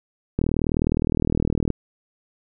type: click train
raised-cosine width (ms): 3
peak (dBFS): -8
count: 53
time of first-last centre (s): 0.39-1.703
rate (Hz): 39.6
effects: none